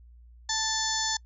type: harmonic tone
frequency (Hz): 880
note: A5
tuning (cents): 0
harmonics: 1 / 2 / 4 / 5 / 6 / 7 / 8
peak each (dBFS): -34 / -34 / -34 / -34 / -34 / -34 / -34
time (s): 0.49-1.17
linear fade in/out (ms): 5
effects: noise-tail reverb RT60 0.1 s tail -26 dB re dry + added 59 Hz sine -49 dBFS peak until 1.25 s